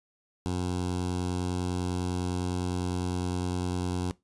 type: tone with notch filter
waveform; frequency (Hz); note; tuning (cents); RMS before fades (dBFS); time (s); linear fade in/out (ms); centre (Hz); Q
15% pulse; 89.9; F#2; -49; -30; 0.46-4.11; 0; 1900; 1
effects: noise-tail reverb RT60 0.2 s tail -20 dB re dry + resampled to 24000 Hz